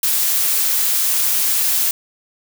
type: noise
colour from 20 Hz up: blue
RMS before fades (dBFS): -17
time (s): 0.03-1.91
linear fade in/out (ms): 2
effects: none